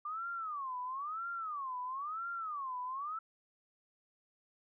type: tone with vibrato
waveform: sine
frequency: 1174.7 Hz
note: D6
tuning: in tune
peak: -37 dBFS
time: 0.05-3.19 s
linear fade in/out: 5 ms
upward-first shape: sine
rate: 1 Hz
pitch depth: 290 cents each way
effects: none